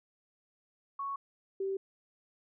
sine tone pair in turn, 1109 / 387.8 Hz, C#6 / G4, 0 / -19 cents, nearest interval octave + tritone, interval 1819 cents, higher first, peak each -34 / -31 dBFS, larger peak second, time 0.99-1.16 / 1.6-1.77 s, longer neither, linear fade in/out 5 ms, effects none

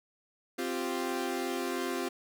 sawtooth chord, C suspended fourth, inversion none, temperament equal, 261.6 / 349.2 / 392 Hz, C4 / F4 / G4, 0 / 0 / 0 cents, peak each -32 / -31 / -33 dBFS, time 0.58-2.09 s, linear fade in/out 10 ms, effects none

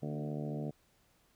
harmonic tone with a mistuned harmonic, 74.2 Hz, D2, 18 cents sharp, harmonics 2 / 3 / 4 / 5 / 6 / 7 / 8 / 9 / 10, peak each -38 / -42 / -44 / -49 / -46 / -53 / -48 / -51 / -55 dBFS, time 0.02-0.71 s, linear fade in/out 10 ms, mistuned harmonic 3, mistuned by +22 cents, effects pink hiss -70 dBFS RMS until 1.35 s

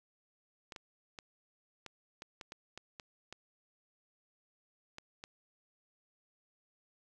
clicks, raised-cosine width 0.2 ms, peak -28 dBFS, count 12, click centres 0.722 / 0.762 / 1.188 / 1.863 / 2.221 / 2.412 / 2.521 / 2.776 / 2.998 / 3.326 / 4.984 / 5.239 s, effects none

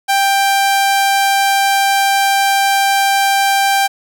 sawtooth tone, 788 Hz, G5, 9 cents sharp, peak -7 dBFS, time 0.08-3.88 s, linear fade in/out 20 ms, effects none

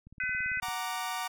click train, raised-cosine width 5 ms, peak -38 dBFS, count 12, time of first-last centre 0.07-0.685 s, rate 17.9 Hz
harmonic tone, 504 Hz, B4, 35 cents sharp, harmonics 3 / 4 / 5, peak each -32 / -34 / -36 dBFS, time 0.2-0.6 s, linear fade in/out 2 ms
sawtooth chord, Gb augmented, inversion none, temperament equal, 740 / 932.3 / 1174.7 Hz, Gb5 / Bb5 / D6, 0 / 0 / 0 cents, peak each -33 / -33 / -34 dBFS, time 0.62-1.28 s, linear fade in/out 10 ms
effects none

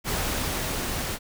pink noise with level ramp, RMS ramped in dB -27 to -30 dBFS, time 0.04-1.19 s, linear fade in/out 50 ms, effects none

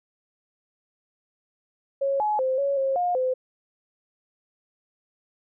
sine tone with pitch steps, 550 / 846 / 521 / 558 / 538 / 712 / 513 Hz, C#5 / G#5 / C5 / C#5 / C5 / F5 / C5, -14 / +32 / -7 / +11 / +48 / +33 / -34 cents, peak -21 dBFS, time 2.01-3.34 s, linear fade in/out 10 ms, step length 190 ms, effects none

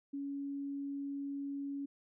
sine tone, 280.1 Hz, C#4, 18 cents sharp, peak -37 dBFS, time 0.13-1.86 s, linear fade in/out 10 ms, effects none

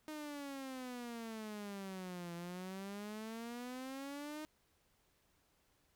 sawtooth exponential two-way sweep, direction down then up, 310.1 to 170 to 310.1 Hz, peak -40 dBFS, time 0.08-4.45 s, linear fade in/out 0 ms, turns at 2.34 s, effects pink hiss -75 dBFS RMS until 5.95 s

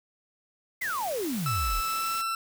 sine exponential sweep, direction down, 2143 to 33.96 Hz, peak -28 dBFS, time 0.81-1.81 s, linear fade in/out 10 ms
white noise, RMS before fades -39 dBFS, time 0.81-2.22 s, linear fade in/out 10 ms
40% pulse tone with pitch glide, 1318.5 to 1339.2 Hz, E6 to E6, 0 to +27 cents, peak -27 dBFS, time 1.46-2.35 s, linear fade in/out 2 ms, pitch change +27 cents, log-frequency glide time 1.89-2.22 s
effects none

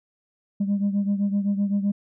sine beating tone pair, 199.7 / 207.5 Hz, G3 / G#3, +32 / -1 cents, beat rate 7.8 Hz, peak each -20 / -25 dBFS, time 0.6-1.92 s, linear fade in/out 10 ms, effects tanh soft clip ceiling -17 dBFS

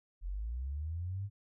sine linear sweep, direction up, 41.63 to 103 Hz, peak -35 dBFS, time 0.21-1.3 s, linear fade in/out 50 ms, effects none

